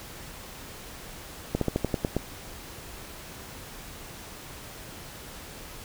slowing click train, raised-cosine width 2 ms, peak -11 dBFS, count 8, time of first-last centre 1.55-2.166 s, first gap 63 ms, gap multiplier 1.11, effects pink hiss -43 dBFS RMS until 5.84 s

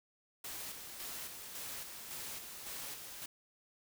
white noise with tremolo, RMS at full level -44 dBFS, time 0.44-3.26 s, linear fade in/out 5 ms, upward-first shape square, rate 1.8 Hz, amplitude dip 40%, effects none

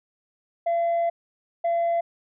sine tone bursts at uneven times, 680 Hz, F5, 46 cents flat, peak -18 dBFS, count 2, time 0.66-1.1 / 1.64-2.01 s, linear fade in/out 10 ms, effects tanh soft clip ceiling -19 dBFS

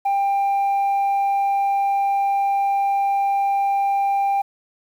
sine tone, 794 Hz, G5, 22 cents sharp, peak -14 dBFS, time 0.05-4.42 s, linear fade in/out 10 ms, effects tanh soft clip ceiling -16 dBFS + 8-bit

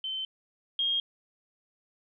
sine tone pair in turn, 3082 / 3240 Hz, G7 / G#7, -30 / -43 cents, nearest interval minor second, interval 87 cents, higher second, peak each -31 / -25 dBFS, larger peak second, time 0.04-0.25 / 0.79-1 s, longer neither, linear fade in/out 2 ms, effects none

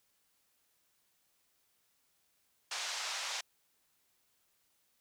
white band-pass noise, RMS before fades -39 dBFS, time 2.71-3.41 s, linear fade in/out 5 ms, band 650 to 6400 Hz, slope 24 dB/octave, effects white hiss -75 dBFS RMS until 5 s

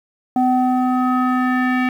square tone with low-pass filter sweep, 253.3 Hz, B3, 44 cents sharp, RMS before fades -17 dBFS, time 0.36-1.89 s, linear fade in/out 2 ms, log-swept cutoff 710 to 2200 Hz, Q 3.4, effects 8-bit

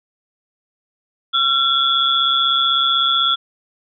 sine tone cluster, 1361 / 3332 / 3468 Hz, F6 / G#7 / A7, -45 / +5 / -26 cents, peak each -18 dBFS, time 1.33-3.36 s, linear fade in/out 20 ms, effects none

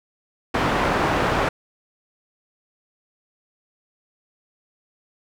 white low-pass noise, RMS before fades -21 dBFS, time 0.54-1.49 s, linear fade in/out 5 ms, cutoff 1200 Hz, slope 12 dB/octave, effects none

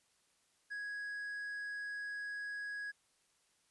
triangle tone, 1662 Hz, G#6, 1 cent sharp, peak -38 dBFS, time 0.7-2.92 s, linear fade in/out 20 ms, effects white hiss -74 dBFS RMS until 3.7 s + resampled to 24000 Hz

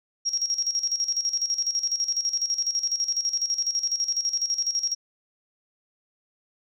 sine tone with tremolo, 5600 Hz, F8, 4 cents sharp, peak -21 dBFS, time 0.25-4.95 s, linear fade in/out 20 ms, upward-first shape square, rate 12 Hz, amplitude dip 70%, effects none

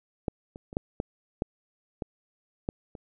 clicks, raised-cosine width 2 ms, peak -14 / -28 / -28 / -13 / -15 / -13 / -18 / -15 / -28 dBFS, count 9, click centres 0.282 / 0.559 / 0.729 / 0.769 / 1.001 / 1.421 / 2.022 / 2.689 / 2.952 s, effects none

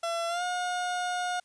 30% pulse tone with pitch glide, 675 to 719.3 Hz, E5 to F#5, +41 to -49 cents, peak -26 dBFS, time 0.03-1.4 s, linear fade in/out 5 ms, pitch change +110 cents, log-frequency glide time 0.28-0.43 s, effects white hiss -68 dBFS RMS until 1.44 s + resampled to 22050 Hz

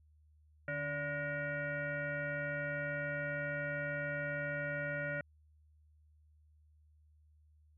sine tone with frequency modulation, 1011 Hz, B5, 40 cents sharp, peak -35 dBFS, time 0.68-5.21 s, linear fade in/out 2 ms, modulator 431 Hz, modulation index 2.3, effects added 76 Hz sine -63 dBFS peak until 7.77 s

